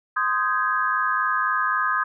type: chord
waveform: sine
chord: Ab major seventh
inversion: first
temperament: just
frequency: 1038.3 / 1245.9 / 1557.4 / 1661.2 Hz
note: C6 / Eb6 / G6 / Ab6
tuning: -14 / +2 / -12 / 0 cents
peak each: -26 / -23 / -28 / -26 dBFS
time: 0.16-2.04 s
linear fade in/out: 10 ms
effects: none